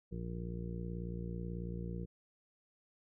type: harmonic tone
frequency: 58.27 Hz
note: A#1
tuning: in tune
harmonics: 1 / 2 / 3 / 4 / 5 / 6 / 7 / 8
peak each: -43 / -45 / -42 / -56 / -57 / -51 / -56 / -51 dBFS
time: 0.11-2.06 s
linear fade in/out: 20 ms
effects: none